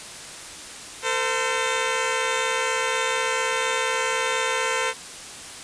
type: tone pair together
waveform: 10% pulse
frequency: 450.9 / 515.1 Hz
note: A4 / C5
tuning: +42 / -27 cents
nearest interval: major second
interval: 231 cents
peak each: -17 / -16 dBFS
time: 1.02-4.94 s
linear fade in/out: 50 ms
effects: white hiss -38 dBFS RMS until 5.63 s + resampled to 22050 Hz